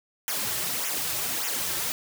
white noise with flanger, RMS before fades -29 dBFS, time 0.28-1.92 s, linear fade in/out 0 ms, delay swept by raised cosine 0.22 to 4.22 ms, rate 1.7 Hz, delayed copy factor -0.8, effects none

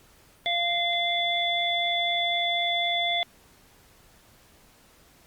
harmonic tone, 692 Hz, F5, 16 cents flat, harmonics 1 / 3 / 5, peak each -28 / -29 / -26 dBFS, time 0.46-3.23 s, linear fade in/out 0 ms, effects pink hiss -57 dBFS RMS until 5.26 s + Opus 48 kbps

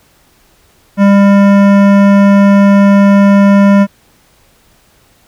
sine tone with hard clipping, 199.7 Hz, G3, 32 cents sharp, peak -5 dBFS, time 0.97-3.87 s, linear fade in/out 50 ms, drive 16 dB, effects pink hiss -49 dBFS RMS until 5.27 s

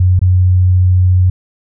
sine tone with dropouts, 91.4 Hz, F#2, 21 cents flat, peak -6 dBFS, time 0-1.3 s, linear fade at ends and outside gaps 5 ms, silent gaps 0.193-0.215 s, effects none

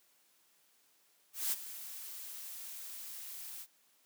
blue noise with ADSR envelope, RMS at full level -32 dBFS, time 1.33-3.67 s, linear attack 190 ms, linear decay 30 ms, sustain -14 dB, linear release 58 ms, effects white hiss -70 dBFS RMS until 4.05 s + high-pass 200 Hz 12 dB/octave

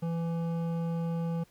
triangle tone with hard clipping, 167.1 Hz, E3, 24 cents sharp, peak -31 dBFS, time 0.02-1.44 s, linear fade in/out 10 ms, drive 15 dB, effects pink hiss -64 dBFS RMS until 1.5 s

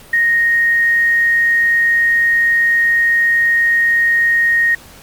sine tone with quantisation, 1864 Hz, A#6, 1 cent flat, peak -10 dBFS, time 0.13-4.75 s, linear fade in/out 5 ms, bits 6, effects pink hiss -40 dBFS RMS until 5.02 s + Opus 48 kbps

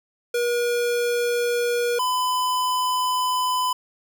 square tone pair in turn, 479.8 / 1006.7 Hz, A#4 / B5, +50 / +33 cents, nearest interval octave + minor second, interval 1283 cents, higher second, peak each -21 / -21 dBFS, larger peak neither, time 0.34-1.99 / 1.99-3.73 s, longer second, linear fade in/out 5 ms, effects none

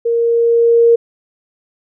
sine tone with level ramp, 466.2 Hz, A#4, in tune, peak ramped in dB -12 to -5 dBFS, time 0.05-0.96 s, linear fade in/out 10 ms, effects none

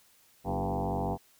sine tone with frequency modulation, 306.3 Hz, D#4, 27 cents flat, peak -28 dBFS, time 0.44-1.18 s, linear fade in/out 50 ms, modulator 93.9 Hz, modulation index 6.1, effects white hiss -63 dBFS RMS until 1.39 s

